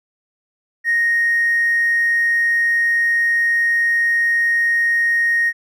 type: tone with hard clipping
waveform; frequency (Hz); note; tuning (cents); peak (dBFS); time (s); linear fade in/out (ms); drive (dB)
sine; 1864.7; A#6; 0; -14; 0.84-5.53; 50; 1
effects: none